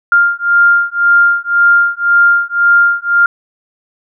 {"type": "beating tone pair", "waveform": "sine", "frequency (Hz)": [1399, 1400.9], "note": ["F6", "F6"], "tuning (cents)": [3, 5], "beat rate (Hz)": 1.9, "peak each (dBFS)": -10, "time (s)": [0.12, 3.26], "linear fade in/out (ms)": 2, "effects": []}